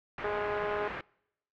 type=low-pass noise; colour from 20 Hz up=white; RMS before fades=-40 dBFS; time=0.18-1.01 s; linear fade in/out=2 ms; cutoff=2200 Hz; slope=24 dB/octave
type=harmonic tone; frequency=207.7 Hz; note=G#3; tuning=in tune; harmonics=2 / 3 / 4 / 5 / 6 / 7 / 8; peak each=-33 / -37 / -39 / -41 / -43 / -44 / -45 dBFS; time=0.24-0.88 s; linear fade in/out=2 ms
effects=noise-tail reverb RT60 0.8 s tail -26 dB re dry